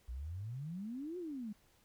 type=exponential two-way sweep; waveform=sine; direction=up then down; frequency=57 to 370 to 200.5 Hz; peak=-40 dBFS; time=0.08-1.53 s; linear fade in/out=10 ms; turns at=1.18 s; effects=pink hiss -70 dBFS RMS until 1.84 s